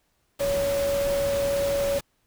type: tone in noise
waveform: sine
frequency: 561 Hz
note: C#5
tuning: 21 cents sharp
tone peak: -22 dBFS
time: 0.4-1.99 s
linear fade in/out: 10 ms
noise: pink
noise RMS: -33 dBFS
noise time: 0.39-2.01 s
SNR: +8 dB
effects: pink hiss -70 dBFS RMS until 2.26 s